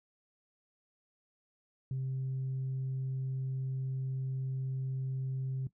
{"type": "tone", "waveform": "sine", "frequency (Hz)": 131.9, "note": "C3", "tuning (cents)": 14, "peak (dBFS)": -31, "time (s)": [1.91, 5.67], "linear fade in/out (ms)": 2, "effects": ["noise-tail reverb RT60 0.1 s tail -17 dB re dry", "tanh soft clip ceiling -30 dBFS"]}